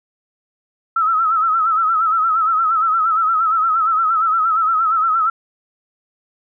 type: tone with vibrato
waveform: sine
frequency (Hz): 1306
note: E6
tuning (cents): -17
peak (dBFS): -13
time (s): 0.96-5.3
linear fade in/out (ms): 5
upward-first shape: sine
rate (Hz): 8.6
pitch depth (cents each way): 73
effects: none